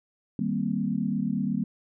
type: chord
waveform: sine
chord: C minor seventh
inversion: first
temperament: equal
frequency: 155.56 / 196 / 233.1 / 261.6 Hz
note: Eb3 / G3 / Bb3 / C4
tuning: 0 / 0 / 0 / 0 cents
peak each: -33 / -28 / -29 / -33 dBFS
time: 0.39-1.64 s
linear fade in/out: 2 ms
effects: none